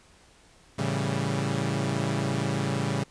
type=chord; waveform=sawtooth; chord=A dominant seventh; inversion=none; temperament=equal; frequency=110 / 138.59 / 164.81 / 196 Hz; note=A2 / C#3 / E3 / G3; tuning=0 / 0 / 0 / 0 cents; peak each=-28 / -25 / -30 / -28 dBFS; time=0.78-3.04 s; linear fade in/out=10 ms; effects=pink hiss -57 dBFS RMS until 3.1 s + resampled to 22050 Hz